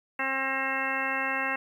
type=harmonic tone; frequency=267.3 Hz; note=C4; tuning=37 cents sharp; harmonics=1 / 2 / 3 / 4 / 5 / 6 / 7 / 8 / 10; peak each=-39 / -38 / -36 / -35 / -38 / -34 / -33 / -35 / -34 dBFS; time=0.19-1.56 s; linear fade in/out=5 ms; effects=10-bit